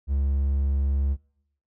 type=tone; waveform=triangle; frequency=69.3 Hz; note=C#2; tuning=in tune; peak=-19 dBFS; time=0.07-1.17 s; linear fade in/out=50 ms; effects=noise-tail reverb RT60 0.8 s tail -23 dB re dry